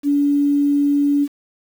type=tone; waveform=sine; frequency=286.3 Hz; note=D4; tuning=44 cents flat; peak=-13 dBFS; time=0.03-1.28 s; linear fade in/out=50 ms; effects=7-bit